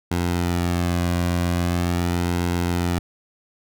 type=tone with flanger; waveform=sawtooth; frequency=87.31 Hz; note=F2; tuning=in tune; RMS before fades=-22 dBFS; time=0.11-2.99 s; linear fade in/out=5 ms; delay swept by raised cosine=1.7 to 2.3 ms; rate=0.42 Hz; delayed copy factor=-0.55; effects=none